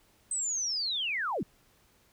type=linear sweep; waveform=sine; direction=down; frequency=8270 to 130.81 Hz; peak=-29 dBFS; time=0.31-1.43 s; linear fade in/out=2 ms; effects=pink hiss -65 dBFS RMS until 2.12 s